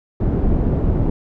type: low-pass noise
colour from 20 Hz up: pink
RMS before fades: -17 dBFS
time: 0.2-1.1 s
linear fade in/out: 5 ms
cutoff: 360 Hz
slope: 12 dB/octave
effects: none